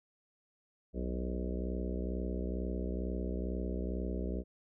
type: harmonic tone with a mistuned harmonic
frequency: 62.2 Hz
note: B1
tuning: 13 cents sharp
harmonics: 1 / 3 / 4 / 5 / 6 / 7 / 8 / 9 / 10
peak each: -36 / -40 / -44 / -45 / -44 / -45 / -50 / -50 / -50 dBFS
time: 0.93-4.44 s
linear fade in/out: 50 ms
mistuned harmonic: 9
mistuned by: -49 cents
effects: none